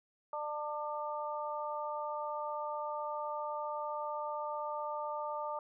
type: harmonic tone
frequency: 298.7 Hz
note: D4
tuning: 29 cents sharp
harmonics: 2 / 3 / 4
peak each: -40 / -39 / -41 dBFS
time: 0.33-5.59 s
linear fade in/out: 2 ms
effects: none